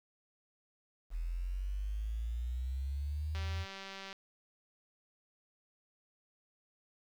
sine exponential sweep, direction up, 40.4 to 85.6 Hz, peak -34 dBFS, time 1.1-3.66 s, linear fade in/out 50 ms
click train, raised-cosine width 0.2 ms, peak -28 dBFS, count 152, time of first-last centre 3.35-4.128 s, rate 194 Hz
effects low-pass 5000 Hz 12 dB/octave + 10-bit

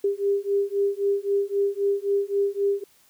sine beating tone pair, 398.3 / 402.1 Hz, G4 / G4, +28 / +44 cents, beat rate 3.8 Hz, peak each -24 / -24 dBFS, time 0.04-2.84 s, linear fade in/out 5 ms, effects white hiss -59 dBFS RMS until 3.09 s

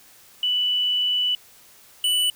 sine / square tone pair in turn, 2971 / 2971 Hz, F#7 / F#7, +6 / +6 cents, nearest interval unison, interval 0 cents, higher neither, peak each -19 / -19 dBFS, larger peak neither, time 0.43-1.35 / 2.04-2.3 s, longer first, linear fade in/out 2 ms, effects white hiss -51 dBFS RMS until 2.35 s

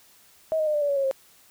sine tone with pitch steps, 637 / 621.4 / 606.1 / 591.3 / 576.8 / 562.6 / 548.8 / 535.3 Hz, D#5 / D#5 / D#5 / D5 / D5 / C#5 / C#5 / C5, +41 / -2 / -46 / +12 / -31 / +26 / -17 / +39 cents, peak -21 dBFS, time 0.52-1.112 s, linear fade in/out 0 ms, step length 74 ms, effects white hiss -56 dBFS RMS until 1.5 s

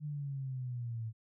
sine exponential sweep, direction down, 151.6 to 110 Hz, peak -36 dBFS, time 0-1.13 s, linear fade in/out 50 ms, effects none

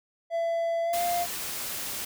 triangle tone with pitch glide, 670 to 698.9 Hz, E5 to F5, +28 to +1 cents, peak -23 dBFS, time 0.3-1.27 s, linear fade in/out 50 ms, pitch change +73 cents, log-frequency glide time 0.84-1.02 s
white noise, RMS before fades -34 dBFS, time 0.93-2.05 s, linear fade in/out 5 ms
effects none

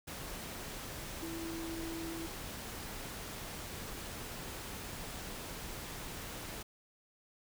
sine tone in noise, 329.7 Hz, E4, in tune, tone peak -40 dBFS, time 1.22-2.27 s, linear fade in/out 10 ms, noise pink, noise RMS -44 dBFS, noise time 0.07-6.63 s, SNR +1 dB, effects none

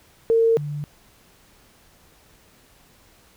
sine tone pair in turn, 455.2 / 146.82 Hz, A#4 / D3, -41 / 0 cents, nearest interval octave + minor sixth, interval 1959 cents, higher first, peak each -14 / -26 dBFS, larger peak first, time 0.3-0.57 / 0.57-0.84 s, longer neither, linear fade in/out 0 ms, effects pink hiss -55 dBFS RMS until 3.36 s

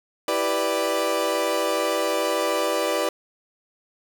30% pulse chord, E minor seventh, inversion none, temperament equal, 329.6 / 392 / 493.9 / 587.3 Hz, E4 / G4 / B4 / D5, 0 / 0 / 0 / 0 cents, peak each -27 / -27 / -24 / -22 dBFS, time 0.28-3.09 s, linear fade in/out 2 ms, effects none

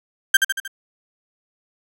35% pulse tone with echo, 1580 Hz, G6, 13 cents sharp, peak -7 dBFS, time 0.34-0.37 s, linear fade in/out 5 ms, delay 77 ms, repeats 4, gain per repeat -5 dB, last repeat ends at 0.678 s, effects none

